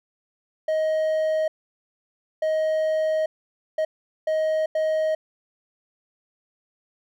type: tone bursts at uneven times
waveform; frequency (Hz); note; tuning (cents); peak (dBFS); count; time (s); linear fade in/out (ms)
triangle; 628; D#5; +16; -18; 5; 0.68-1.48 / 2.42-3.26 / 3.78-3.85 / 4.27-4.66 / 4.75-5.15; 5
effects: none